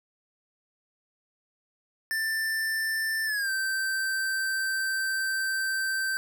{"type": "tone with pitch glide", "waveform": "square", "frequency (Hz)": [1777, 1555.9], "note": ["A6", "G6"], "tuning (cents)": [17, -13], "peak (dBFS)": -27, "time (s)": [2.11, 6.17], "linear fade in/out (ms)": 0, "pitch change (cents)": -230, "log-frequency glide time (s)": [3.25, 3.5], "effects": []}